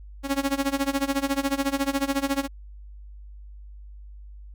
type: tone with tremolo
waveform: sawtooth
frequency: 276 Hz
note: C#4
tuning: 7 cents flat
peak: -16 dBFS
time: 0.23-2.48 s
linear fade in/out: 50 ms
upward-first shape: sine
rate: 14 Hz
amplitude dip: 90%
effects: added 50 Hz sine -40 dBFS peak until 4.54 s